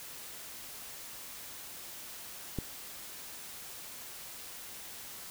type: click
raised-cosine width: 3 ms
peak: -20 dBFS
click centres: 2.587 s
effects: white hiss -46 dBFS RMS until 5.3 s